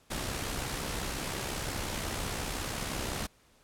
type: noise with amplitude modulation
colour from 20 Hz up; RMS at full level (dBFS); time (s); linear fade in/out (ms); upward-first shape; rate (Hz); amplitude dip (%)
pink; -33; 0.1-3.27; 10; sine; 65.7; 45
effects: pink hiss -64 dBFS RMS until 3.63 s + low-pass 12000 Hz 12 dB/octave